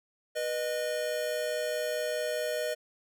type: tone pair together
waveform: square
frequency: 488.9 / 613.6 Hz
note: B4 / D#5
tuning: -18 / -24 cents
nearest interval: major third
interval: 394 cents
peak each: -35 / -32 dBFS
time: 0.35-2.75 s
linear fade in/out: 20 ms
effects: none